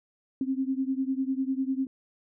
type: beating tone pair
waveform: sine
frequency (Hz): 262.2 / 272.2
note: C4 / C#4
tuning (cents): +4 / -31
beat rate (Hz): 10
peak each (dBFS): -28 / -30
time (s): 0.41-1.87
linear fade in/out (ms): 2
effects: none